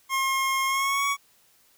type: tone with pitch glide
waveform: 25% pulse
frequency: 1072 to 1122.7 Hz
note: C6 to C#6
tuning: +42 to +22 cents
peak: -19 dBFS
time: 0.09-1.17 s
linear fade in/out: 50 ms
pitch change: +80 cents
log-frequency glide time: 0.66-1.06 s
effects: white hiss -61 dBFS RMS until 1.77 s